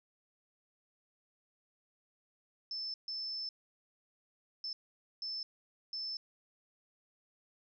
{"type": "tone bursts at uneven times", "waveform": "sine", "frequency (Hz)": 5274, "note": "E8", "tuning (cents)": 0, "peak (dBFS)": -37, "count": 5, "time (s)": [[2.71, 2.94], [3.08, 3.49], [4.64, 4.73], [5.22, 5.43], [5.93, 6.17]], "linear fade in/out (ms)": 2, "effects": []}